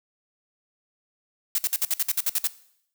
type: noise bursts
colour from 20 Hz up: blue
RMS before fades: -23 dBFS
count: 11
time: 1.55-2.473 s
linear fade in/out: 2 ms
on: 33 ms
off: 56 ms
effects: noise-tail reverb RT60 0.7 s tail -18 dB re dry